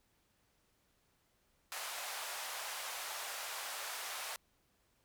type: band-pass noise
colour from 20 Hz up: pink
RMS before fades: -43 dBFS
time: 1.72-4.36 s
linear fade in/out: 0 ms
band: 670 to 15000 Hz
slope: 24 dB/octave
effects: pink hiss -75 dBFS RMS until 5.04 s